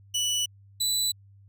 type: tone pair in turn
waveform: 25% pulse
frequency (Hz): 2960 / 3973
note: F#7 / B7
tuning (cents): 0 / +10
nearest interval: perfect fourth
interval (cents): 510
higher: second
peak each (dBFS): -21 / -20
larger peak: second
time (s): 0.14-0.46 / 0.8-1.12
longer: neither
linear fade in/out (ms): 10
effects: added 99 Hz sine -51 dBFS peak until 1.48 s